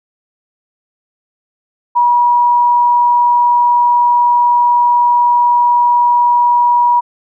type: tone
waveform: sine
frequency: 964 Hz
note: B5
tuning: 42 cents flat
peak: -7 dBFS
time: 1.95-7.01 s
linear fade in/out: 20 ms
effects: none